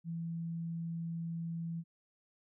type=tone; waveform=sine; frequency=166.6 Hz; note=E3; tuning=19 cents sharp; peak=-36 dBFS; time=0.04-1.84 s; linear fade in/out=50 ms; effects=none